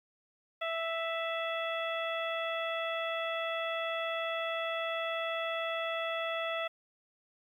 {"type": "harmonic tone with a mistuned harmonic", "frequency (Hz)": 659.3, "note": "E5", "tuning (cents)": 0, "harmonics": [1, 2, 3, 4, 5], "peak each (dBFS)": [-35, -38, -40, -41, -42], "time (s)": [0.61, 6.68], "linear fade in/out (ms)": 10, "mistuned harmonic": 5, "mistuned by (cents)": 39, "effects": ["11-bit"]}